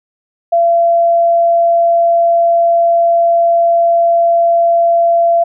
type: tone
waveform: sine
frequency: 680 Hz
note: F5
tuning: 46 cents flat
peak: -7 dBFS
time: 0.52-5.44 s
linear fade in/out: 10 ms
effects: none